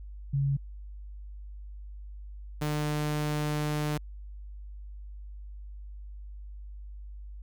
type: tone pair in turn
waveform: sine / sawtooth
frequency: 138.6 / 149.94 Hz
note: C#3 / D3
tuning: 0 / +36 cents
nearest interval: minor second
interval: 136 cents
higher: second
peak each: -24 dBFS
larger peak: neither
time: 0.33-0.57 / 2.61-3.98 s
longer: second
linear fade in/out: 10 ms
effects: added 50 Hz sine -40 dBFS peak until 7.42 s